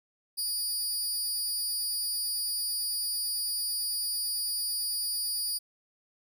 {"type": "tone with amplitude modulation", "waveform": "20% pulse", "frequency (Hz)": 4800, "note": "D8", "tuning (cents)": 37, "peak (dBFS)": -20, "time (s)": [0.37, 5.59], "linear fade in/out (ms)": 20, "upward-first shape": "sine", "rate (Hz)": 291, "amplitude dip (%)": 75, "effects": []}